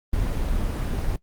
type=noise; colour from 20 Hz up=brown; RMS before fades=-24 dBFS; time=0.13-1.16 s; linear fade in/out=2 ms; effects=noise-tail reverb RT60 0.1 s tail -22 dB re dry + Opus 24 kbps